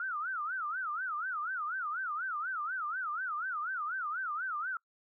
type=tone with vibrato; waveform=sine; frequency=1358 Hz; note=F6; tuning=49 cents flat; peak=-33 dBFS; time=0-4.77 s; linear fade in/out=2 ms; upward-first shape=sine; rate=4.1 Hz; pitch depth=240 cents each way; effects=noise-tail reverb RT60 0.1 s tail -24 dB re dry